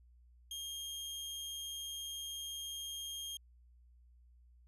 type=tone; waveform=sawtooth; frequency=3223 Hz; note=G7; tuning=47 cents sharp; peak=-38 dBFS; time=0.51-3.37 s; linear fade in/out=2 ms; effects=added 60 Hz sine -60 dBFS peak until 4.67 s + resampled to 32000 Hz